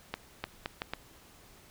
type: accelerating click train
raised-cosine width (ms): 0.3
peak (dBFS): -17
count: 5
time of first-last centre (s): 0.14-0.936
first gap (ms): 300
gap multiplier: 0.73
effects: pink hiss -57 dBFS RMS until 1.7 s